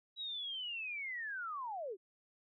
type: linear sweep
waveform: sine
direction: down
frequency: 3905 to 348.1 Hz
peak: -39 dBFS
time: 0.16-1.97 s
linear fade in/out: 50 ms
effects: none